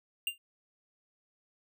square tone with exponential decay, 2794 Hz, F7, in tune, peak -27 dBFS, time 0.27-0.38 s, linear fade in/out 2 ms, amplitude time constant 22 ms, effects none

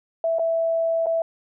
sine tone with dropouts, 659.3 Hz, E5, in tune, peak -19 dBFS, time 0.24-1.22 s, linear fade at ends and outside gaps 2 ms, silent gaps 0.386-0.394 / 1.06-1.067 s, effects none

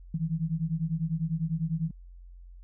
sine beating tone pair, 157.2 / 167.2 Hz, D#3 / E3, +18 / +25 cents, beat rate 10 Hz, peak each -30 dBFS, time 0.14-1.91 s, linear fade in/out 5 ms, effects added 44 Hz sine -45 dBFS peak until 2.63 s

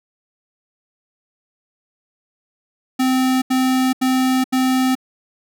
square tone bursts, 258.8 Hz, C4, 19 cents flat, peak -15 dBFS, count 4, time 2.99-4.953 s, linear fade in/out 10 ms, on 430 ms, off 81 ms, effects none

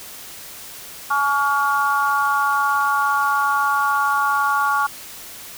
harmonic tone, 282.3 Hz, C#4, 32 cents sharp, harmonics 3 / 4 / 5, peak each -22 / -19 / -21 dBFS, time 1.1-4.87 s, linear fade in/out 10 ms, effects white hiss -37 dBFS RMS until 5.57 s

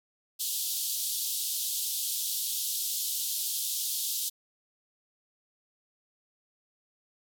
white band-pass noise, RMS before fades -32 dBFS, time 0.39-4.3 s, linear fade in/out 20 ms, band 3200 to 16000 Hz, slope 48 dB/octave, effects none

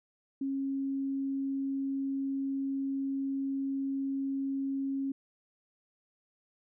sine tone, 272.4 Hz, C#4, 30 cents flat, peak -30 dBFS, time 0.41-5.12 s, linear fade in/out 5 ms, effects none

